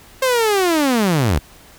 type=linear sweep; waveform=sawtooth; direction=down; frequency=534 to 61.74 Hz; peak=-10 dBFS; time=0.22-1.39 s; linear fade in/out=5 ms; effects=pink hiss -45 dBFS RMS until 1.78 s